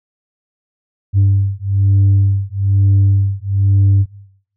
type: beating tone pair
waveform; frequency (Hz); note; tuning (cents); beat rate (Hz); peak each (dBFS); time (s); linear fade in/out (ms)
sine; 98 / 99.1; G2 / G2; 0 / +19; 1.1; -11; 1.13-4.06; 50
effects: noise-tail reverb RT60 0.7 s tail -21 dB re dry + tanh soft clip ceiling -6 dBFS